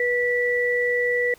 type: tone pair together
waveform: sine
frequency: 487.4 / 1958.6 Hz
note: B4 / B6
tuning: -23 / -15 cents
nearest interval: 2 octaves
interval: 2408 cents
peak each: -22 dBFS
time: 0-1.34 s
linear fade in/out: 2 ms
effects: pink hiss -52 dBFS RMS until 1.38 s